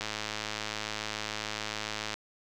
click train, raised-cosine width 0.2 ms, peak -16 dBFS, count 229, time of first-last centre 0.01-2.141 s, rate 107 Hz, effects none

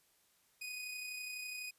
sawtooth tone with amplitude modulation, 2489 Hz, D#7, in tune, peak -37 dBFS, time 0.61-1.71 s, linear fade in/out 10 ms, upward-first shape sine, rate 32 Hz, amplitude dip 35%, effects white hiss -72 dBFS RMS until 1.78 s + resampled to 32000 Hz

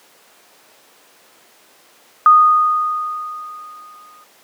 sine tone with exponential decay, 1236 Hz, D#6, 12 cents flat, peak -4 dBFS, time 2.26-4.24 s, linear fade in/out 1 ms, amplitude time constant 430 ms, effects pink hiss -49 dBFS RMS until 4.43 s + high-pass 400 Hz 12 dB/octave

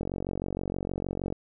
click train, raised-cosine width 2 ms, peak -18 dBFS, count 62, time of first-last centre 0.01-1.325 s, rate 46.4 Hz, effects none

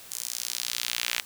sawtooth tone with high-pass filter sweep, 60.2 Hz, B1, 44 cents flat, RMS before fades -32 dBFS, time 0.11-1.21 s, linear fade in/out 5 ms, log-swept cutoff 7300 to 2400 Hz, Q 1.3, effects white hiss -47 dBFS RMS until 1.25 s

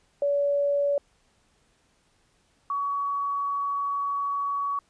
sine tone pair in turn, 570 / 1128.2 Hz, C#5 / C#6, +48 / +30 cents, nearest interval octave, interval 1182 cents, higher second, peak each -21 / -25 dBFS, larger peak first, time 0.22-0.98 / 2.7-4.79 s, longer second, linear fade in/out 2 ms, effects pink hiss -66 dBFS RMS until 4.89 s + resampled to 22050 Hz

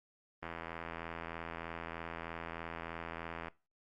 click train, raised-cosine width 0.5 ms, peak -26 dBFS, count 255, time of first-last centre 0.43-3.483 s, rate 83.2 Hz, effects noise-tail reverb RT60 0.3 s tail -22 dB re dry + Opus 32 kbps

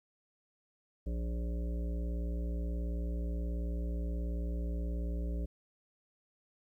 harmonic tone, 58.6 Hz, A#1, 10 cents sharp, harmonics 1 / 3 / 5 / 7 / 9 / 10, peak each -33 / -43 / -47 / -50 / -52 / -53 dBFS, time 1.06-5.46 s, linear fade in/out 10 ms, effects 12-bit

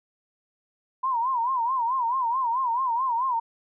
sine tone with vibrato, 987.8 Hz, B5, in tune, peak -22 dBFS, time 1.03-3.4 s, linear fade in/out 10 ms, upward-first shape sine, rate 4.6 Hz, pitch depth 140 cents each way, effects none

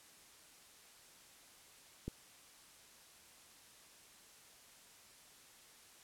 click, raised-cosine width 3 ms, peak -27 dBFS, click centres 2.08 s, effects white hiss -61 dBFS RMS until 6.03 s + low-pass 11000 Hz 12 dB/octave

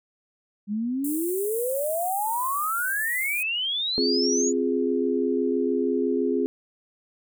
sine exponential sweep, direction up, 199.9 to 7030 Hz, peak -24 dBFS, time 0.67-4.53 s, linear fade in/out 50 ms
pink high-pass noise, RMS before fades -34 dBFS, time 1.04-3.43 s, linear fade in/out 5 ms, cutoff 8300 Hz, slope 48 dB/octave
sine chord, F minor, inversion second, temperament equal, 261.6 / 349.2 / 415.3 Hz, C4 / F4 / Ab4, 0 / 0 / 0 cents, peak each -25 / -27 / -25 dBFS, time 3.98-6.46 s, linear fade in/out 0 ms
effects none

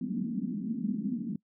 white band-pass noise, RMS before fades -33 dBFS, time 0.01-1.36 s, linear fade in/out 5 ms, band 190 to 250 Hz, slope 48 dB/octave, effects noise-tail reverb RT60 0.1 s tail -22 dB re dry

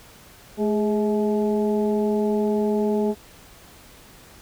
harmonic tone with a mistuned harmonic, 213.6 Hz, G#3, 49 cents sharp, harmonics 1 / 2 / 3 / 4, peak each -22 / -22 / -31 / -33 dBFS, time 0.57-3.15 s, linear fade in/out 50 ms, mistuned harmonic 2, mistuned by -48 cents, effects pink hiss -48 dBFS RMS until 4.41 s

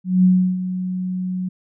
sine tone with ADSR envelope, 183.8 Hz, F#3, 11 cents flat, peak -9 dBFS, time 0.04-1.49 s, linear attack 200 ms, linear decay 330 ms, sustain -12 dB, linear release 10 ms, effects none

